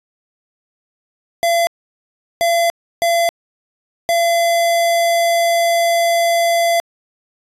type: tone bursts at uneven times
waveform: square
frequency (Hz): 680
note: F5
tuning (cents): -46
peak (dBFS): -13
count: 4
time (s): 1.43-1.67 / 2.41-2.7 / 3.02-3.29 / 4.09-6.8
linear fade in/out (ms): 0
effects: resampled to 32000 Hz